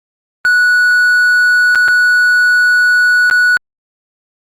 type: tone with dropouts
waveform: triangle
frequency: 1471 Hz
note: F#6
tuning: 11 cents flat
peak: -5 dBFS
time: 0.45-3.57 s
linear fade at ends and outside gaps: 0 ms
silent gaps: 1.749-1.756 / 1.88-1.884 / 3.299-3.311 s
effects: Opus 48 kbps